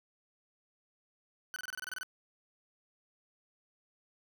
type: tone bursts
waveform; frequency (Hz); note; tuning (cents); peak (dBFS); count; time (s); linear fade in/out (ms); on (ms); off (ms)
40% pulse; 1501; F#6; +24; -37; 11; 1.54-2.031; 0; 21; 26
effects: none